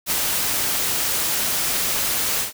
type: noise with ADSR envelope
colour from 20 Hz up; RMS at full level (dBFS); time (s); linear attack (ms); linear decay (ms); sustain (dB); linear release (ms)
white; -20; 0.06-2.53; 53; 24; -2; 130
effects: none